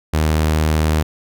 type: tone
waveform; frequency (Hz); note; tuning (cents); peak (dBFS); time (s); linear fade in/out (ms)
sawtooth; 77.8; D#2; 0; -10; 0.13-1.03; 10
effects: none